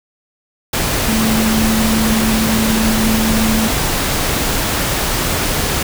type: tone in noise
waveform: sine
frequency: 220.6 Hz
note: A3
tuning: 5 cents sharp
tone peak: -14 dBFS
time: 1.08-3.68 s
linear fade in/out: 5 ms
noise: pink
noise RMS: -17 dBFS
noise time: 0.73-5.83 s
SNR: 0 dB
effects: none